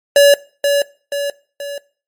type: tone with echo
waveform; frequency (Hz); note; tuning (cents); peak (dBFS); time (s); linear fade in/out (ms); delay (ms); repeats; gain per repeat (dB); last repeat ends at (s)
square; 569; C#5; +45; -6; 0.16-0.34; 2; 480; 3; -6; 1.78
effects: noise-tail reverb RT60 0.4 s tail -21 dB re dry + MP3 64 kbps